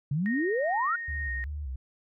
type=exponential sweep; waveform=sine; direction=up; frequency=133.8 to 1480 Hz; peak=-25 dBFS; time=0.11-0.96 s; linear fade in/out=5 ms
type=tone with tremolo; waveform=sine; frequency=1856 Hz; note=A#6; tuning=8 cents flat; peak=-31 dBFS; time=0.26-1.44 s; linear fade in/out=0 ms; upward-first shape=triangle; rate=2.2 Hz; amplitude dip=25%
type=tone with vibrato; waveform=sine; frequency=69.3 Hz; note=C#2; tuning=in tune; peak=-32 dBFS; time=1.08-1.76 s; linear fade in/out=5 ms; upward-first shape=square; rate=2.6 Hz; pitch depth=110 cents each way
effects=none